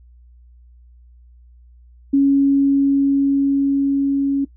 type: tone with level ramp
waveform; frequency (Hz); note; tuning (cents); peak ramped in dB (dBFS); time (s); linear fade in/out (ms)
sine; 277.2; C#4; 0; -10 to -15; 2.13-4.45; 10
effects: noise-tail reverb RT60 0.1 s tail -18 dB re dry + added 60 Hz sine -44 dBFS peak until 4.56 s